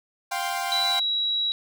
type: chord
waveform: sawtooth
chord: F suspended second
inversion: none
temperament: equal with one note detuned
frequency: 700.9 / 784 / 1046.5 Hz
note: F5 / G5 / C6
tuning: +6 / 0 / 0 cents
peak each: -27 / -25 / -29 dBFS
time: 0.31-1 s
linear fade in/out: 10 ms
type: tone with pitch glide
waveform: sine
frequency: 3951 to 3881 Hz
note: B7 to B7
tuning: 0 to -31 cents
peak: -22 dBFS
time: 0.72-1.52 s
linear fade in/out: 0 ms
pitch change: -31 cents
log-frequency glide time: 0.86-1.03 s
effects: none